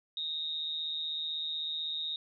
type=tone with amplitude modulation; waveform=sine; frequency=3729 Hz; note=A#7; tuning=in tune; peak=-30 dBFS; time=0.17-2.16 s; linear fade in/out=2 ms; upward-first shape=sine; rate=156 Hz; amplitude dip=65%; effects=none